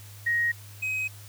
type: tone pair in turn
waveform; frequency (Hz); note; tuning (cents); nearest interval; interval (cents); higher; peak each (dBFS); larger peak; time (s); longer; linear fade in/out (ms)
sine / triangle; 1881 / 2531; A#6 / D#7; +15 / +29; perfect fourth; 514; second; -22 / -25; first; 0.26-0.52 / 0.82-1.08; neither; 10
effects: added 102 Hz sine -44 dBFS peak until 1.28 s + white hiss -50 dBFS RMS until 1.28 s